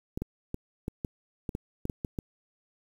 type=clicks; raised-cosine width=3 ms; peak=-19 dBFS; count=11; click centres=0.175 / 0.22 / 0.544 / 0.881 / 1.048 / 1.492 / 1.551 / 1.854 / 1.898 / 2.048 / 2.188 s; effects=8-bit